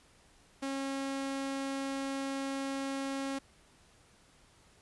sawtooth tone, 272.4 Hz, C#4, 30 cents flat, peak -30 dBFS, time 0.62-3.39 s, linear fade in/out 10 ms, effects pink hiss -63 dBFS RMS until 4.81 s + resampled to 24000 Hz

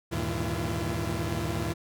sawtooth tone cluster, 76.2 / 100 / 116.5 / 160.9 / 339.5 Hz, D#2 / G2 / A#2 / E3 / F4, -36 / +35 / -1 / -42 / -49 cents, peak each -31 dBFS, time 0.11-1.74 s, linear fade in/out 20 ms, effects none

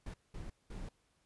brown noise bursts at uneven times, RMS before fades -44 dBFS, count 3, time 0.06-0.14 / 0.34-0.5 / 0.7-0.89 s, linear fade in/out 5 ms, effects pink hiss -75 dBFS RMS until 1.25 s + resampled to 24000 Hz

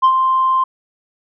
sine tone with ADSR envelope, 1046.5 Hz, C6, in tune, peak -4 dBFS, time 0.02-0.64 s, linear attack 24 ms, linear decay 70 ms, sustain -7 dB, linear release 7 ms, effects tanh soft clip ceiling -6 dBFS

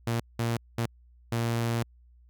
sawtooth tone bursts at uneven times, 116.54 Hz, A#2, in tune, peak -22 dBFS, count 4, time 0.07-0.2 / 0.39-0.57 / 0.78-0.86 / 1.32-1.83 s, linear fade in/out 5 ms, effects added 60 Hz sine -54 dBFS peak until 2.29 s

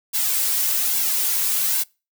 blue noise with flanger, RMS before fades -21 dBFS, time 0.13-1.84 s, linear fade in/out 20 ms, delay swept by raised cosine 1.6 to 3.4 ms, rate 1.2 Hz, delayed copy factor -0.7, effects noise-tail reverb RT60 0.3 s tail -26 dB re dry

